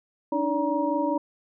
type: tone cluster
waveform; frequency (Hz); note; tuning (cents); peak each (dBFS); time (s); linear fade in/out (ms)
sine; 286.4 / 311.3 / 575 / 946; D4 / D#4 / D5 / A#5; -43 / +1 / -37 / +25; -28; 0.32-1.18; 5
effects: none